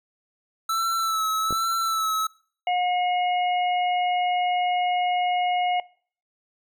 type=tone with vibrato; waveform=square; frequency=1318.5 Hz; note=E6; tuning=in tune; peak=-23 dBFS; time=0.69-2.27 s; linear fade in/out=5 ms; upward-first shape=sine; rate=1.2 Hz; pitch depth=36 cents each way
type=clicks; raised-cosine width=2 ms; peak=-19 dBFS; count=2; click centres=1.507 / 1.526 s
type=harmonic tone; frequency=720 Hz; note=F#5; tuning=47 cents flat; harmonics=1 / 3 / 4; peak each=-21 / -31 / -33 dBFS; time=2.67-5.8 s; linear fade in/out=2 ms
effects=noise-tail reverb RT60 0.5 s tail -23 dB re dry